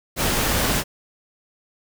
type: noise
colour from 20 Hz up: pink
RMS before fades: -21 dBFS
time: 0.16-0.84 s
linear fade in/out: 50 ms
effects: none